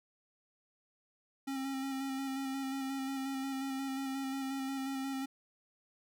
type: tone with vibrato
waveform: square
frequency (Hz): 269.2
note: C4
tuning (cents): +49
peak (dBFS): -36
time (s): 1.47-5.26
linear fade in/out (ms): 10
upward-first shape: square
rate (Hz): 5.6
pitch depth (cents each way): 19
effects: none